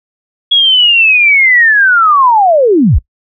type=linear sweep; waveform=sine; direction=down; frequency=3354 to 34.02 Hz; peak=-4 dBFS; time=0.51-2.99 s; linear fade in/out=10 ms; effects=noise-tail reverb RT60 0.1 s tail -22 dB re dry